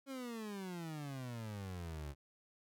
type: exponential sweep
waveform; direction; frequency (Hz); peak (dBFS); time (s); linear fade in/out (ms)
30% pulse; down; 277.2 to 69.2; -40; 0.06-2.15; 50
effects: none